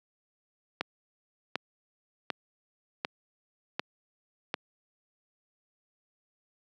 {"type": "click train", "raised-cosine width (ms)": 0.3, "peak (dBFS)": -13, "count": 6, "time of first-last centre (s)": [0.81, 4.541], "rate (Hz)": 1.34, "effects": ["high-pass 200 Hz 12 dB/octave"]}